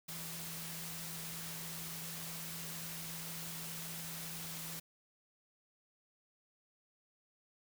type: tone in noise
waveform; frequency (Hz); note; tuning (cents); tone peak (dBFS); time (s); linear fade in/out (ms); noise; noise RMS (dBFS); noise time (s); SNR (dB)
sine; 164.81; E3; 0; -49; 0.08-4.8; 10; white; -45; 0.08-4.8; -7
effects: none